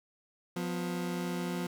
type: tone pair together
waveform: 30% pulse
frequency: 177.08 / 250.8 Hz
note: F3 / B3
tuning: +24 / +27 cents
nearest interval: tritone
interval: 603 cents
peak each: -31 / -36 dBFS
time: 0.56-1.67 s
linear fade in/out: 5 ms
effects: none